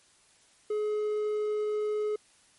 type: tone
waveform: triangle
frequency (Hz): 423.2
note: G#4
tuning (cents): +33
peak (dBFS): -25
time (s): 0.7-2.16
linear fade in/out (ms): 5
effects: white hiss -62 dBFS RMS until 2.58 s + MP3 48 kbps